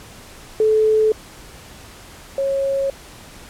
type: tone pair in turn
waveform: sine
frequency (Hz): 434.2 / 547.1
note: A4 / C#5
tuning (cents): -23 / -23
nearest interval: major third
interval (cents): 400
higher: second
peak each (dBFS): -12 / -17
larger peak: first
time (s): 0.6-1.12 / 2.38-2.9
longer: neither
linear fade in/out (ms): 2
effects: pink hiss -41 dBFS RMS until 3.49 s + low-pass 12000 Hz 12 dB/octave